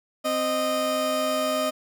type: tone pair together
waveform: 30% pulse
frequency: 260 / 618.4 Hz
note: C4 / D#5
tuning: -11 / -11 cents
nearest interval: octave + minor third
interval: 1500 cents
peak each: -27 / -21 dBFS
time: 0.24-1.71 s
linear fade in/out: 20 ms
effects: none